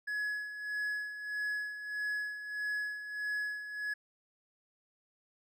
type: tone with tremolo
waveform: triangle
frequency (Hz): 1689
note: G#6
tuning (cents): +29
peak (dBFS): -30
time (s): 0.07-3.94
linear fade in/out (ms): 10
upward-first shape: sine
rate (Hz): 1.6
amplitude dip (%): 65
effects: none